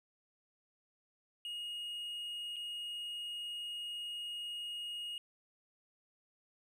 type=tone with dropouts; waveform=triangle; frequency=2871 Hz; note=F7; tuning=47 cents sharp; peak=-38 dBFS; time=1.45-5.18 s; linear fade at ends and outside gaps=1 ms; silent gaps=2.56-2.565 s; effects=none